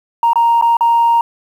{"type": "tone with dropouts", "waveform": "sine", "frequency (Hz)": 932.3, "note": "A#5", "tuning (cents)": 0, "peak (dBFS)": -7, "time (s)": [0.23, 1.21], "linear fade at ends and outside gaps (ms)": 2, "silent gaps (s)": [[0.333, 0.357], [0.613, 0.623], [0.769, 0.808]], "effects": ["tanh soft clip ceiling -5 dBFS", "7-bit"]}